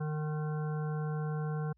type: harmonic tone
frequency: 152.7 Hz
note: D#3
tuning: 32 cents flat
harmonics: 1 / 3 / 5 / 7 / 9 / 10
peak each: -32 / -42 / -46 / -49 / -51 / -52 dBFS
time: 0-1.73 s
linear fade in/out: 10 ms
effects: added 60 Hz sine -67 dBFS peak until 1.77 s